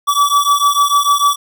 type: beating tone pair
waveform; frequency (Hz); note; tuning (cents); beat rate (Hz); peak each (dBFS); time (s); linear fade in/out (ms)
square; 1146 / 1152.7; D6 / D6; -43 / -33; 6.7; -14; 0.07-1.36; 20
effects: none